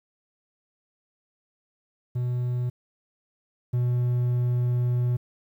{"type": "tone pair in turn", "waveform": "triangle", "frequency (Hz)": [123.47, 122.69], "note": ["B2", "B2"], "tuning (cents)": [0, -11], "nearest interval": "unison", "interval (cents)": 11, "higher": "first", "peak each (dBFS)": [-22, -19], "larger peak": "second", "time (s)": [[2.15, 2.7], [3.73, 5.17]], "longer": "second", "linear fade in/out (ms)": 10, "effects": ["10-bit"]}